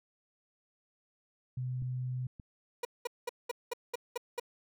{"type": "tone", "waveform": "sine", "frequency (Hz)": 126.7, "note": "B2", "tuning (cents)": 45, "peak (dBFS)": -33, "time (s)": [1.57, 2.27], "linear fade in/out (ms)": 5}
{"type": "clicks", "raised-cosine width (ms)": 5, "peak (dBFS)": [-33, -35], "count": 2, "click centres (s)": [1.822, 2.398]}
{"type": "tone bursts", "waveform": "30% pulse", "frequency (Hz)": 482.9, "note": "B4", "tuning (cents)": -39, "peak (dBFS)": -30, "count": 8, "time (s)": [2.83, 4.398], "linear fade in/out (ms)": 5, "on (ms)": 21, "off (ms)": 200}
{"effects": []}